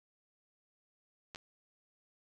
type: clicks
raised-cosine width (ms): 0.2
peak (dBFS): -28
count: 2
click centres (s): 1.348 / 1.359
effects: none